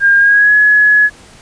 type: tone with pitch glide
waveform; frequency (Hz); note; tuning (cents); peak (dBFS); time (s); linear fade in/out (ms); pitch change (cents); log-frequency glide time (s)
sine; 1610 to 1692; G6 to G#6; +46 to +32; -5; 0-1.1; 50; +86; 0.18-0.55
effects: pink hiss -40 dBFS RMS until 1.41 s + resampled to 22050 Hz